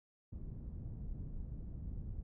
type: low-pass noise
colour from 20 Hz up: pink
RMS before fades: -44 dBFS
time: 0.32-2.23 s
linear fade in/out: 10 ms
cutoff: 150 Hz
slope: 12 dB/octave
effects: none